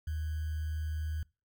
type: tone with sample-and-hold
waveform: sine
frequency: 77.78 Hz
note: D#2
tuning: in tune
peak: -32 dBFS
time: 0.07-1.23 s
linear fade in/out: 5 ms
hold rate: 1575 Hz
effects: noise-tail reverb RT60 0.3 s tail -24 dB re dry